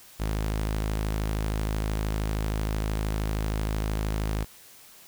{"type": "tone", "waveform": "sawtooth", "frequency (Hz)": 53, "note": "G#1", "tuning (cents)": 36, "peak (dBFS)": -22, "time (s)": [0.19, 4.45], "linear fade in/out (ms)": 20, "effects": ["white hiss -51 dBFS RMS until 5.07 s"]}